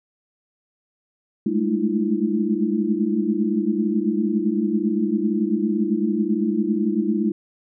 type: tone cluster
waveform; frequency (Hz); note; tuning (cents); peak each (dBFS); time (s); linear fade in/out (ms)
sine; 202.2 / 212.5 / 220.1 / 308.7 / 340.3; G#3 / G#3 / A3 / D#4 / F4; -46 / +40 / +1 / -14 / -45; -25; 1.46-7.32; 5
effects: none